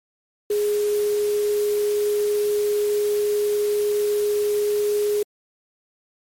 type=tone in noise; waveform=sine; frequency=415.3 Hz; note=G#4; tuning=in tune; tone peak=-18 dBFS; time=0.5-5.23 s; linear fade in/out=5 ms; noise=white; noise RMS=-36 dBFS; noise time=0.5-5.23 s; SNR=+15 dB; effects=MP3 64 kbps